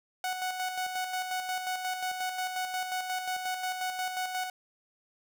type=tone with tremolo; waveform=sawtooth; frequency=740 Hz; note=F#5; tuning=in tune; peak=-26 dBFS; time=0.24-4.5 s; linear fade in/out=2 ms; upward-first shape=square; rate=5.6 Hz; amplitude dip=45%; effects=none